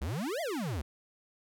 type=exponential two-way sweep; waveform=square; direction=up then down; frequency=59.9 to 712 to 65.6 Hz; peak=-33 dBFS; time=0.01-0.82 s; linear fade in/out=10 ms; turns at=0.41 s; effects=none